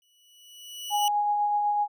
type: tone with exponential growth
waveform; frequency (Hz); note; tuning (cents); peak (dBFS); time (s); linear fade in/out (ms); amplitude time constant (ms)
sawtooth; 2945; F#7; -9; -23; 0.02-1.08; 1; 230
type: tone with tremolo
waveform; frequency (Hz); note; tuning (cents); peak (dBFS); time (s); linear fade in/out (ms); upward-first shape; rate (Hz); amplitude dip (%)
sine; 828; G#5; -5; -21; 0.9-1.88; 50; sine; 8; 25
effects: none